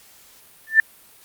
sine tone with exponential growth, 1775 Hz, A6, 15 cents sharp, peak -5 dBFS, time 0.67-0.8 s, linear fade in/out 2 ms, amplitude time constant 27 ms, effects white hiss -50 dBFS RMS until 1.24 s + Opus 48 kbps

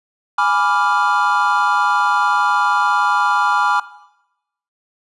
triangle chord, G# diminished seventh, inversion none, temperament equal, 830.6 / 987.8 / 1174.7 / 1396.9 Hz, G#5 / B5 / D6 / F6, 0 / 0 / 0 / 0 cents, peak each -17 dBFS, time 0.38-3.8 s, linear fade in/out 5 ms, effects noise-tail reverb RT60 0.9 s tail -17 dB re dry + resampled to 24000 Hz

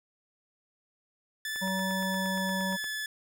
sawtooth tone with pitch glide, 1747 to 1725.9 Hz, A6 to A6, -13 to -34 cents, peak -29 dBFS, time 1.45-3.06 s, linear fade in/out 2 ms, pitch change -21 cents, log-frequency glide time 1.62-2.81 s
click train, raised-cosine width 0.5 ms, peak -30 dBFS, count 12, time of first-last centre 1.56-2.842 s, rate 8.58 Hz
harmonic tone, 189.7 Hz, F#3, 43 cents sharp, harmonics 1 / 3 / 5, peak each -31 / -37 / -36 dBFS, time 1.61-2.77 s, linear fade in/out 20 ms
effects none

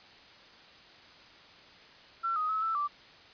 sine tone with pitch steps, 1350 / 1251 / 1292 / 1325 / 1169 Hz, E6 / D#6 / E6 / E6 / D6, +41 / +9 / -35 / +9 / -8 cents, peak -28 dBFS, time 2.23-2.88 s, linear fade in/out 20 ms, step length 130 ms, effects white hiss -54 dBFS RMS until 3.33 s + resampled to 11025 Hz

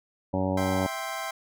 harmonic tone, 94.2 Hz, F#2, 32 cents sharp, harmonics 1 / 2 / 3 / 4 / 5 / 6 / 7 / 8 / 9 / 10, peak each -31 / -30 / -30 / -38 / -39 / -30 / -42 / -38 / -37 / -39 dBFS, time 0.33-0.87 s, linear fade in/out 10 ms
25% pulse chord, C major, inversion first, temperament equal with one note detuned, 656.6 / 784 / 1046.5 Hz, E5 / G5 / C6, -7 / 0 / 0 cents, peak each -32 dBFS, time 0.57-1.31 s, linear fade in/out 5 ms
effects none

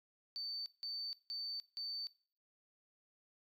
triangle tone bursts, 4557 Hz, C#8, 47 cents sharp, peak -37 dBFS, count 4, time 0.36-2.07 s, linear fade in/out 0 ms, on 300 ms, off 170 ms, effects noise-tail reverb RT60 0.5 s tail -23 dB re dry + tanh soft clip ceiling -38 dBFS

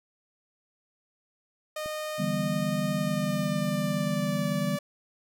sawtooth tone with pitch glide, 614 to 579.5 Hz, D#5 to D5, -23 to -23 cents, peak -28 dBFS, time 1.76-4.79 s, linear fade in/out 5 ms, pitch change -100 cents, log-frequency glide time 2.93-4.46 s
click, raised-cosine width 3 ms, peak -30 dBFS, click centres 1.86 s
sine chord, E minor seventh, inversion third, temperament equal with one note detuned, 146.83 / 164.81 / 196 / 243 Hz, D3 / E3 / G3 / B3, 0 / 0 / 0 / -28 cents, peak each -33 / -32 / -30 / -33 dBFS, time 2.18-4.78 s, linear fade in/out 20 ms
effects none

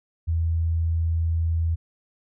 sine tone, 82.41 Hz, E2, in tune, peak -20 dBFS, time 0.27-1.76 s, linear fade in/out 20 ms, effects none

